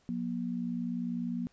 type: tone pair together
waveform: sine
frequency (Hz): 179.42 / 239.5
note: F3 / A#3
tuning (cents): +47 / +47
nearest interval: perfect fourth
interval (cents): 500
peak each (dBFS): -36 / -33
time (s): 0.09-1.47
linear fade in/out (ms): 0
effects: pink hiss -68 dBFS RMS until 1.52 s + resampled to 16000 Hz